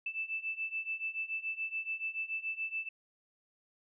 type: beating tone pair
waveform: sine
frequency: 2637 / 2644 Hz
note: E7 / E7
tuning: 0 / +5 cents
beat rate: 7 Hz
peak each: -39 / -37 dBFS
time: 0.06-2.89 s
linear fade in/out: 5 ms
effects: none